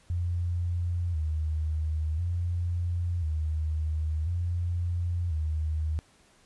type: tone with vibrato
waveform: sine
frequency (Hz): 82.41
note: E2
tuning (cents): 0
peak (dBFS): -26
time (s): 0.1-5.99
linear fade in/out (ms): 0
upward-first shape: square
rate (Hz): 0.48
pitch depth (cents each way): 96
effects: pink hiss -61 dBFS RMS until 6.45 s + resampled to 24000 Hz